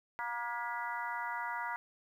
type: harmonic tone with a mistuned harmonic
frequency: 237.9 Hz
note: A#3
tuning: 35 cents sharp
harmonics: 3 / 4 / 5 / 6 / 7 / 8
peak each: -47 / -38 / -46 / -42 / -46 / -44 dBFS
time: 0.19-1.76 s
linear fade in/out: 0 ms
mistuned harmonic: 8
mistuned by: +63 cents
effects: 11-bit